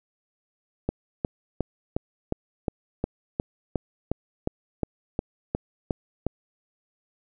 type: click train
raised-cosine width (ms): 2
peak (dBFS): -11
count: 16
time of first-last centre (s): 0.89-6.266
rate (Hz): 2.79
effects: none